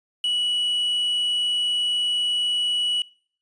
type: tone with quantisation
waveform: triangle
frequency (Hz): 2938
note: F#7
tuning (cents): -13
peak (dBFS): -19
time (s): 0.24-3.02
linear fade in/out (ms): 2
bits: 7
effects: noise-tail reverb RT60 0.5 s tail -22 dB re dry + resampled to 22050 Hz